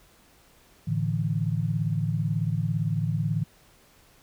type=chord; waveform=sine; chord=A suspended fourth; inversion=none; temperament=equal; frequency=110 / 146.83 / 164.81 Hz; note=A2 / D3 / E3; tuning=0 / 0 / 0 cents; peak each=-28 dBFS; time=0.87-3.44 s; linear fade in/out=10 ms; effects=pink hiss -58 dBFS RMS until 4.22 s